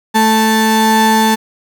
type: tone pair together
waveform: 35% pulse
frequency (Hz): 220 / 881.1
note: A3 / A5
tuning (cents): 0 / +2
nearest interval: 2 octaves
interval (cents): 2402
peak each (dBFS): -10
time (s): 0.14-1.36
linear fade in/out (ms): 20
effects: none